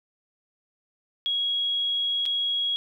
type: tone with dropouts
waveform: sine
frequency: 3313 Hz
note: G#7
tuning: 5 cents flat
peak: -23 dBFS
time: 1.26-2.76 s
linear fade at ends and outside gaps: 0 ms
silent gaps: 2.255-2.261 s
effects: 10-bit